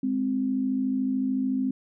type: tone pair together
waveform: sine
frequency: 207.7 / 261.4 Hz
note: G#3 / C4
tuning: 0 / -1 cents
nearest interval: major third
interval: 399 cents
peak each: -30 / -24 dBFS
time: 0.03-1.71 s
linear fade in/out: 5 ms
effects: none